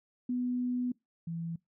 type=tone pair in turn; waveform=sine; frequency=247.8 / 166.68 Hz; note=B3 / E3; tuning=+6 / +19 cents; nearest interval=perfect fifth; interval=687 cents; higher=first; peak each=-29 / -34 dBFS; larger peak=first; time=0.29-0.92 / 1.27-1.56 s; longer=first; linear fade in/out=5 ms; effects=noise-tail reverb RT60 0.2 s tail -24 dB re dry